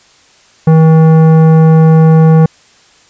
sine tone with tanh clipping, 160 Hz, D#3, 49 cents sharp, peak -4 dBFS, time 0.67-2.46 s, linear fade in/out 5 ms, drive 14 dB, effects white hiss -45 dBFS RMS until 3.09 s + resampled to 16000 Hz

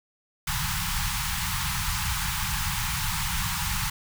pink band-stop noise, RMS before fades -28 dBFS, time 0.47-3.9 s, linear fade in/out 5 ms, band 190 to 810 Hz, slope 96 dB/octave, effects none

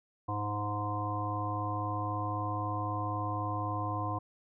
harmonic tone, 103.83 Hz, G#2, in tune, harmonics 1 / 3 / 5 / 7 / 9 / 10, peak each -35 / -40 / -44 / -39 / -43 / -36 dBFS, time 0.28-4.19 s, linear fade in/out 10 ms, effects none

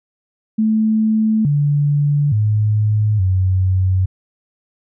sine tone with pitch steps, 218.4 / 145.1 / 106.4 / 93.5 Hz, A3 / D3 / G#2 / F#2, -13 / -21 / +42 / +19 cents, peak -12 dBFS, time 0.58-4.06 s, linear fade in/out 10 ms, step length 870 ms, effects none

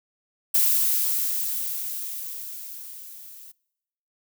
violet noise with level ramp, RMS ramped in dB -19 to -45 dBFS, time 0.54-3.52 s, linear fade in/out 10 ms, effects noise-tail reverb RT60 0.9 s tail -25 dB re dry

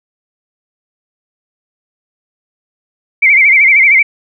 sine tone with vibrato, 2199 Hz, C#7, 14 cents flat, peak -4 dBFS, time 3.22-4.03 s, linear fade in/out 10 ms, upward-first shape sine, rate 13 Hz, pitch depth 110 cents each way, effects none

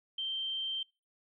sine tone, 3136 Hz, G7, in tune, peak -33 dBFS, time 0.18-0.83 s, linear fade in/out 5 ms, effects noise-tail reverb RT60 0.3 s tail -25 dB re dry

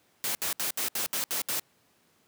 white noise bursts, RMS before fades -30 dBFS, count 8, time 0.24-1.596 s, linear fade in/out 0 ms, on 110 ms, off 68 ms, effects pink hiss -66 dBFS RMS until 2.27 s + high-pass 150 Hz 12 dB/octave

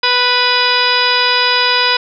harmonic tone, 493.9 Hz, B4, in tune, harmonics 1 / 2 / 3 / 4 / 5 / 6 / 7 / 8 / 10, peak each -22 / -17 / -18 / -22 / -19 / -21 / -21 / -19 / -17 dBFS, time 0.03-1.97 s, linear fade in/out 5 ms, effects none

